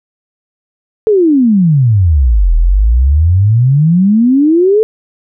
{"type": "exponential two-way sweep", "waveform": "sine", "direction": "down then up", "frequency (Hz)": [448.7, 38.95, 448.7], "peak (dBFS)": -5, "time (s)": [1.07, 4.83], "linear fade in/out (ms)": 0, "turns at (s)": 2.55, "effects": []}